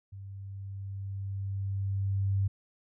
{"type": "tone with level ramp", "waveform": "sine", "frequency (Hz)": 98, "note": "G2", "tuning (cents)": 0, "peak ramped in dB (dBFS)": [-41, -24], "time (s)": [0.12, 2.48], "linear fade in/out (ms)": 10, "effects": []}